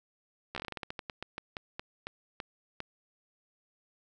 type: slowing click train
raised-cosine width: 0.3 ms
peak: -21 dBFS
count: 20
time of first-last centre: 0.55-2.804 s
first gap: 13 ms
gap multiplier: 1.21
effects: none